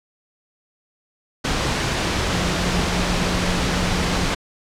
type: tone in noise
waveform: sine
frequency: 179 Hz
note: F3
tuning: 43 cents sharp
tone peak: -25 dBFS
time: 2.32-4.25 s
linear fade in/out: 10 ms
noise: pink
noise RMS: -21 dBFS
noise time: 1.44-4.35 s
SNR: -7 dB
effects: low-pass 6000 Hz 12 dB/octave

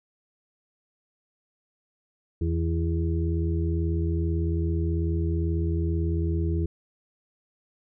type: harmonic tone with a mistuned harmonic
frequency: 82.41 Hz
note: E2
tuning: in tune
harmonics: 1 / 2 / 4 / 5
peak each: -24 / -31 / -31 / -37 dBFS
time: 2.41-6.66 s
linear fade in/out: 5 ms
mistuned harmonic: 4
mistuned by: +22 cents
effects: none

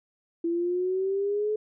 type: exponential sweep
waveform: sine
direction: up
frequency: 333.8 to 430.8 Hz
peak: -24 dBFS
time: 0.44-1.56 s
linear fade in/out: 5 ms
effects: none

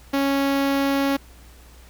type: tone with notch filter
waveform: sawtooth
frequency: 276.5 Hz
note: C#4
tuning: 4 cents flat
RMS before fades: -21 dBFS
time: 0.13-1.17 s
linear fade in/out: 10 ms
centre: 8100 Hz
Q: 0.97
effects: added 60 Hz sine -46 dBFS peak until 1.89 s + pink hiss -51 dBFS RMS until 1.89 s

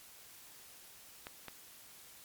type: clicks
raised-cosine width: 0.3 ms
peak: -27 dBFS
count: 2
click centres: 1.269 / 1.483 s
effects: white hiss -56 dBFS RMS until 2.24 s + MP3 96 kbps

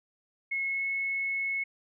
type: tone with pitch glide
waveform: sine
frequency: 2177 to 2191 Hz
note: C#7 to C#7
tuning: -32 to -21 cents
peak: -28 dBFS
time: 0.51-1.64 s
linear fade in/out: 10 ms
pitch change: +11 cents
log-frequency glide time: 0.64-0.86 s
effects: none

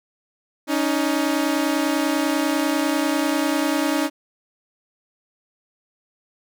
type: tone pair together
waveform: sawtooth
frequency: 281 / 311.1 Hz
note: C#4 / D#4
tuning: +24 / 0 cents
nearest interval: major second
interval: 176 cents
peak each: -18 dBFS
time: 0.67-4.1 s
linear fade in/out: 50 ms
effects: none

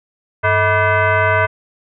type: tone with frequency modulation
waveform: sine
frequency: 440 Hz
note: A4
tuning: in tune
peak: -11 dBFS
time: 0.43-1.47 s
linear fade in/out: 20 ms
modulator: 539 Hz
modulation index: 2.9
effects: none

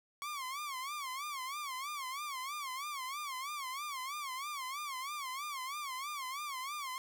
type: tone with vibrato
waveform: sawtooth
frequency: 1108.7 Hz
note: C#6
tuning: in tune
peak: -35 dBFS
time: 0.22-6.98 s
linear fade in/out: 0 ms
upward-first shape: sine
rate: 3.1 Hz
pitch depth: 150 cents each way
effects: none

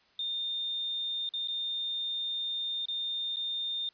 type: tone with dropouts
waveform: sine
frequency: 3630 Hz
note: A#7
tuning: 47 cents flat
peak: -31 dBFS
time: 0.19-3.89 s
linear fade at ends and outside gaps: 2 ms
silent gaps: 1.291-1.337 / 1.475-1.483 / 2.856-2.884 / 3.36-3.368 s
effects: white hiss -65 dBFS RMS until 3.93 s + resampled to 11025 Hz

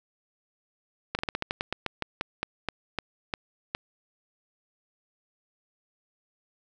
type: slowing click train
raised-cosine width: 0.3 ms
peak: -12 dBFS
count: 17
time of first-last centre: 1.15-3.749 s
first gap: 39 ms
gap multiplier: 1.17
effects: none

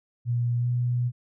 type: tone with pitch glide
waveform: sine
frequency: 120 to 122.31 Hz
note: B2 to B2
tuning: -49 to -16 cents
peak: -22 dBFS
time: 0.25-1.12 s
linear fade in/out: 50 ms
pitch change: +33 cents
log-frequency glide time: 0.58-0.67 s
effects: none

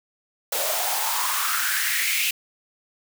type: noise with high-pass filter sweep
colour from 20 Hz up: white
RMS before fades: -24 dBFS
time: 0.52-2.31 s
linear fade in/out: 5 ms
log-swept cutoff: 540 to 2600 Hz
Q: 5.3
effects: none

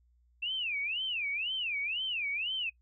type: tone with vibrato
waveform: sine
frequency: 2637 Hz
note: E7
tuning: in tune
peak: -31 dBFS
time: 0.42-2.7 s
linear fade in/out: 10 ms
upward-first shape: sine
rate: 2 Hz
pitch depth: 290 cents each way
effects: noise-tail reverb RT60 0.1 s tail -23 dB re dry + added 60 Hz sine -64 dBFS peak until 2.81 s

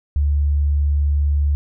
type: tone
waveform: sine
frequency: 72.4 Hz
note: D2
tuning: 24 cents flat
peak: -14 dBFS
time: 0.16-1.55 s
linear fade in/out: 0 ms
effects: none

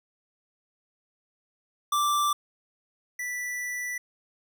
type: tone pair in turn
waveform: square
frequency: 1174 / 1970.9 Hz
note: D6 / B6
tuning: -1 / -4 cents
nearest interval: major sixth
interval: 897 cents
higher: second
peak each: -23 / -31 dBFS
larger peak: first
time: 1.92-2.33 / 3.19-3.98 s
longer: second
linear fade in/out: 5 ms
effects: none

